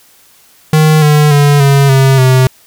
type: tone with pitch steps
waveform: square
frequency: 155.3 / 149.75 / 144.4 / 139.24 / 134.26 / 129.46 Hz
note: D#3 / D3 / D3 / C#3 / C3 / C3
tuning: -3 / +34 / -29 / +8 / +45 / -18 cents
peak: -5 dBFS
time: 0.73-2.47 s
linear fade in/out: 2 ms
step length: 290 ms
effects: white hiss -45 dBFS RMS until 2.66 s